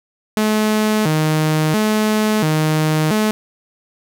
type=tone with vibrato; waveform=sawtooth; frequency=182.7 Hz; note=F#3; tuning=22 cents flat; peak=-10 dBFS; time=0.37-3.31 s; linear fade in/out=0 ms; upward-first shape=square; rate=0.73 Hz; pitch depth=280 cents each way; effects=none